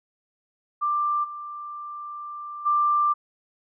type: tone with level steps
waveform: sine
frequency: 1183 Hz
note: D6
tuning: 12 cents sharp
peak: -21 / -33 / -18 dBFS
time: 0.81-3.14 s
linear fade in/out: 20 ms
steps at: 1.23 / 2.65 s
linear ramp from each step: 20 ms
effects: none